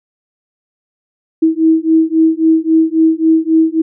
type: beating tone pair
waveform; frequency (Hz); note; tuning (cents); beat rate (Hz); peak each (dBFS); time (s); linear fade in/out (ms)
sine; 320 / 323.7; D#4 / E4; +49 / -31; 3.7; -11; 1.42-3.82; 10
effects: none